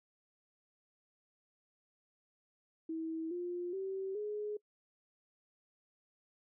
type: tone with pitch steps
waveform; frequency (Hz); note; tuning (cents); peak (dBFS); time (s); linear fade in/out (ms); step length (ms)
sine; 323.3 / 352.6 / 384.5 / 419.3; E4 / F4 / G4 / G#4; -34 / +17 / -33 / +17; -36; 2.89-4.57; 5; 420
effects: noise-tail reverb RT60 0.1 s tail -23 dB re dry